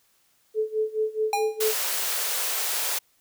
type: tone with tremolo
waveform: sine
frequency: 434.3 Hz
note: A4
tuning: 23 cents flat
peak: -20 dBFS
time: 0.54-1.75 s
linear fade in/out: 50 ms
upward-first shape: sine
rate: 4.7 Hz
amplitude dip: 90%
type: tone with exponential decay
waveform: square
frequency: 812 Hz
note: G#5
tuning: 39 cents flat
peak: -20 dBFS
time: 1.33-1.65 s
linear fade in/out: 2 ms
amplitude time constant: 68 ms
type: high-pass noise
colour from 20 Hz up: white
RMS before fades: -27 dBFS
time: 1.6-2.99 s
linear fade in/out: 10 ms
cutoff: 410 Hz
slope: 48 dB/octave
effects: white hiss -65 dBFS RMS until 3.2 s